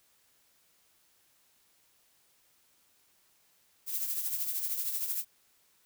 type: noise with tremolo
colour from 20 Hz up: violet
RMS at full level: -31 dBFS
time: 3.86-5.25 s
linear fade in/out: 50 ms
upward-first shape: triangle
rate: 13 Hz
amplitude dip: 60%
effects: white hiss -68 dBFS RMS until 5.85 s